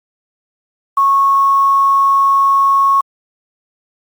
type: tone with quantisation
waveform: sine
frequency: 1100 Hz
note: C#6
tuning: 14 cents flat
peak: -8 dBFS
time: 0.97-3.01 s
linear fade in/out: 5 ms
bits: 6
effects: Opus 48 kbps